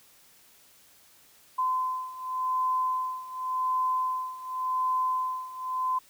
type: beating tone pair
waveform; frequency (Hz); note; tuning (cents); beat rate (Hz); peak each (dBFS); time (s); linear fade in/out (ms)
sine; 1024 / 1024.89; C6 / C6; -38 / -36; 0.89; -31 / -28; 1.58-5.99; 10
effects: white hiss -58 dBFS RMS until 6.09 s